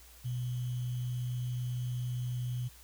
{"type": "tone with sample-and-hold", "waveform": "sine", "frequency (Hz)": 123.47, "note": "B2", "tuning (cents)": 0, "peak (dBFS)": -32, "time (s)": [0.24, 2.69], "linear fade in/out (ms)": 20, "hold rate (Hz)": 3150, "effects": ["added 60 Hz sine -56 dBFS peak until 2.83 s", "white hiss -57 dBFS RMS until 2.83 s"]}